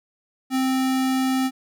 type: tone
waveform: square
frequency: 261.7 Hz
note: C4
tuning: in tune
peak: -20 dBFS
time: 0.5-1.51 s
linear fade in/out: 50 ms
effects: none